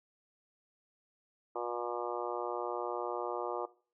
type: harmonic tone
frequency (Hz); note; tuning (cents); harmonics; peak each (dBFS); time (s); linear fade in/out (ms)
120; B2; -49; 3 / 4 / 5 / 6 / 7 / 8 / 9 / 10; -40 / -41 / -42 / -43 / -43 / -44 / -45 / -45; 1.55-3.66; 10
effects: noise-tail reverb RT60 0.4 s tail -19 dB re dry